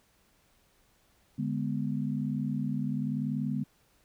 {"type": "chord", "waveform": "sine", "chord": "G# diminished", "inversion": "second", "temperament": "equal with one note detuned", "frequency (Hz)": [146.83, 207.7, 247.9], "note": ["D3", "G#3", "B3"], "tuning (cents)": [0, 0, 7], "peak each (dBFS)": -33, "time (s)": [1.38, 3.64], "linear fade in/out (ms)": 10, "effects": ["pink hiss -67 dBFS RMS until 4.04 s"]}